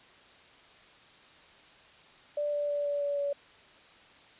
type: tone with pitch steps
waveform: sine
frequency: 587.3 / 583.6 / 579.9 / 576.2 / 572.6 / 568.9 Hz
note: D5 / D5 / D5 / D5 / D5 / C#5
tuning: 0 / -11 / -22 / -33 / -44 / +45 cents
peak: -28 dBFS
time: 2.37-3.33 s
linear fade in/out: 5 ms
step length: 160 ms
effects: white hiss -56 dBFS RMS until 4.39 s + resampled to 8000 Hz